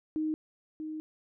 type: tone pair in turn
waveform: sine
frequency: 311.1 / 311.1 Hz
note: D#4 / D#4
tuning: 0 / 0 cents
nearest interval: unison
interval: 0 cents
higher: neither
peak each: -28 / -35 dBFS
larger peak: first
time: 0.16-0.34 / 0.8-1 s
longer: second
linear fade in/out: 0 ms
effects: none